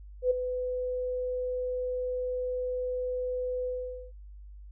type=tone with ADSR envelope; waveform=sine; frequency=502 Hz; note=B4; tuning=28 cents sharp; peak=-19 dBFS; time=0.22-4.12 s; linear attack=87 ms; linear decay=10 ms; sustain=-10 dB; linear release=460 ms; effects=added 50 Hz sine -44 dBFS peak until 4.71 s